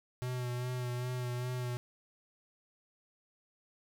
square tone with vibrato, 124.3 Hz, B2, 12 cents sharp, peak -35 dBFS, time 0.22-1.77 s, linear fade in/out 0 ms, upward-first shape sine, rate 2.5 Hz, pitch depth 26 cents each way, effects none

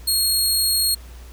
20% pulse tone, 4286 Hz, C8, 41 cents sharp, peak -11 dBFS, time 0.07-0.95 s, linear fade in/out 10 ms, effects added 60 Hz sine -37 dBFS peak until 1.32 s + pink hiss -48 dBFS RMS until 1.32 s

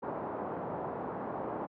white low-pass noise, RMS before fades -37 dBFS, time 0.02-1.67 s, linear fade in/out 20 ms, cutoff 950 Hz, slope 24 dB/octave, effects high-pass 150 Hz 12 dB/octave

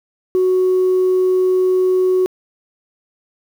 sine tone, 370 Hz, F#4, in tune, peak -10 dBFS, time 0.35-2.26 s, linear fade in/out 0 ms, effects tanh soft clip ceiling -9 dBFS + 7-bit

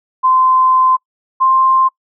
sine tone pair in turn, 1034 / 1050.9 Hz, C6 / C6, -21 / +7 cents, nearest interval unison, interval 28 cents, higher second, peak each -8 dBFS, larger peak neither, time 0.23-0.97 / 1.4-1.89 s, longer first, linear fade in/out 20 ms, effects noise-tail reverb RT60 0.1 s tail -24 dB re dry

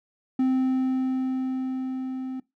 triangle tone with level ramp, 260 Hz, C4, 11 cents flat, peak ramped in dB -17 to -28 dBFS, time 0.39-2.4 s, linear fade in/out 5 ms, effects noise-tail reverb RT60 0.2 s tail -21 dB re dry

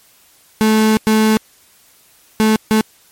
35% pulse tone bursts at uneven times, 217.6 Hz, A3, 19 cents flat, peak -8 dBFS, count 4, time 0.61-0.97 / 1.07-1.37 / 2.4-2.56 / 2.71-2.81 s, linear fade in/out 0 ms, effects white hiss -50 dBFS RMS until 3.11 s + MP3 64 kbps

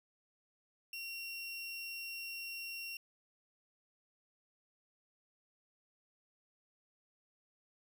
30% pulse tone, 2741 Hz, F7, 33 cents flat, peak -39 dBFS, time 0.93-2.97 s, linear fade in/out 2 ms, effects 12-bit

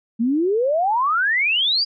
sine exponential sweep, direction up, 220 to 4941 Hz, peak -16 dBFS, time 0.19-1.85 s, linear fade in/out 20 ms, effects none

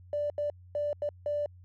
triangle tone bursts at uneven times, 587.3 Hz, D5, in tune, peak -24 dBFS, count 5, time 0.13-0.3 / 0.38-0.5 / 0.75-0.93 / 1.02-1.09 / 1.26-1.46 s, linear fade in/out 2 ms, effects tanh soft clip ceiling -26 dBFS + added 90 Hz sine -50 dBFS peak until 1.64 s

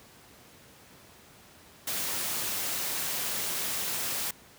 white noise with amplitude modulation, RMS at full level -30 dBFS, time 1.87-4.31 s, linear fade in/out 5 ms, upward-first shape sine, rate 214 Hz, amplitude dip 40%, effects pink hiss -54 dBFS RMS until 4.58 s + high-pass 80 Hz 12 dB/octave

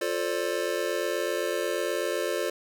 square chord, D minor seventh, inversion first, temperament just, 352.4 / 440.5 / 528.6 / 587.3 Hz, F4 / A4 / C5 / D5, +16 / +2 / +18 / 0 cents, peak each -33 dBFS, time 0.01-2.5 s, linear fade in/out 5 ms, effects none

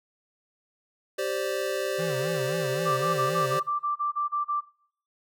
square chord, G suspended fourth, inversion none, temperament equal with one note detuned, 389.3 / 523.3 / 587.3 Hz, G4 / C5 / D5, -12 / 0 / 0 cents, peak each -32 dBFS, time 1.18-3.6 s, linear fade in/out 10 ms
square tone with vibrato, 148.9 Hz, D3, 24 cents sharp, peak -32 dBFS, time 1.98-3.59 s, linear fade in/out 20 ms, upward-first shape sine, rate 3.8 Hz, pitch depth 220 cents each way
sine tone bursts, 1174.7 Hz, D6, in tune, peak -24 dBFS, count 11, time 2.85-4.61 s, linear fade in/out 20 ms, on 130 ms, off 33 ms
effects noise-tail reverb RT60 0.6 s tail -22 dB re dry

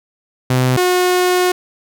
sawtooth tone pair in turn, 127.7 / 362.2 Hz, C3 / F#4, -42 / -37 cents, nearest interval octave + tritone, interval 1805 cents, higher second, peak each -8 dBFS, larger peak neither, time 0.5-0.77 / 0.77-1.52 s, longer second, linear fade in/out 5 ms, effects none

